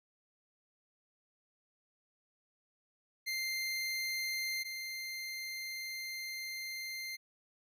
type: tone pair in turn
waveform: 25% pulse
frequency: 2093 / 2093 Hz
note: C7 / C7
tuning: 0 / 0 cents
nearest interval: unison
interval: 0 cents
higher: neither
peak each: -31 / -36 dBFS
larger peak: first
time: 3.26-4.64 / 4.64-7.17 s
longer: second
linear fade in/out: 20 ms
effects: none